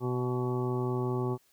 harmonic tone with a mistuned harmonic, 125.1 Hz, B2, 23 cents sharp, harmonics 1 / 2 / 3 / 4 / 5 / 6 / 7 / 8 / 9, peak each -31 / -36 / -32 / -45 / -47 / -47 / -41 / -52 / -42 dBFS, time 0-1.38 s, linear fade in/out 50 ms, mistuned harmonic 7, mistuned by -25 cents, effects white hiss -67 dBFS RMS until 1.52 s

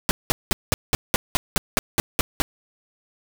pink noise bursts, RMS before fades -19 dBFS, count 12, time 0.09-2.42 s, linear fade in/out 0 ms, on 20 ms, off 190 ms, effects none

